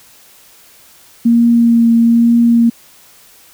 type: tone with vibrato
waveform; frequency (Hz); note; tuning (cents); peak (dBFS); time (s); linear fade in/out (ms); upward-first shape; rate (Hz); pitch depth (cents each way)
sine; 233.1; A#3; 0; -6; 1.25-2.7; 10; triangle; 1.1; 17
effects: white hiss -44 dBFS RMS until 3.53 s